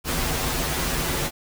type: noise with comb filter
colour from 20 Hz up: pink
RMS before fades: -25 dBFS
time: 0.04-1.31 s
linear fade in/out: 50 ms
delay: 9.8 ms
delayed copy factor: -0.8
effects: none